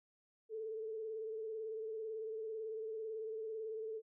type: tone with vibrato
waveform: sine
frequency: 440 Hz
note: A4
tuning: in tune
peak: -40 dBFS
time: 0.49-4.02 s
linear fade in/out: 50 ms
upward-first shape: sine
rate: 18 Hz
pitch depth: 38 cents each way
effects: none